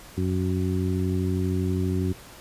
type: harmonic tone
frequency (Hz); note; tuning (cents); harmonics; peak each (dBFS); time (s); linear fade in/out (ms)
92.5; F#2; 0; 1 / 2 / 3 / 4; -25 / -28 / -30 / -31; 0.17-2.13; 10
effects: pink hiss -46 dBFS RMS until 2.4 s + resampled to 32000 Hz